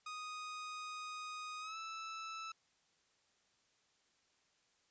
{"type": "tone with pitch glide", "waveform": "sawtooth", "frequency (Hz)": [1244.5, 1315.5], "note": ["D#6", "E6"], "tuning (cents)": [0, -4], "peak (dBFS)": -40, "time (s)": [0.06, 2.52], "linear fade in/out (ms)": 5, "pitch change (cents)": 96, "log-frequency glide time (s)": [1.6, 1.77], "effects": ["white hiss -75 dBFS RMS until 4.9 s", "resampled to 16000 Hz"]}